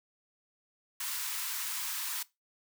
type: high-pass noise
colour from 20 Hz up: white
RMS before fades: -36 dBFS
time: 1-2.23 s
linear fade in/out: 5 ms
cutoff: 860 Hz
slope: 96 dB/octave
effects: noise-tail reverb RT60 0.2 s tail -19 dB re dry